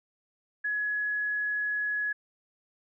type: tone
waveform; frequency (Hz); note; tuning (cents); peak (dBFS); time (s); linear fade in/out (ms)
sine; 1686; G#6; +26; -27; 0.64-2.13; 10
effects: none